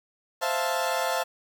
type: chord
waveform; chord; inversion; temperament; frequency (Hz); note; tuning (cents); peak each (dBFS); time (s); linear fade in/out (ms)
30% pulse; F major seventh; second; equal; 523.3 / 659.3 / 698.5 / 880; C5 / E5 / F5 / A5; 0 / 0 / 0 / 0; -28; 0.41-1.24; 20
effects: 9-bit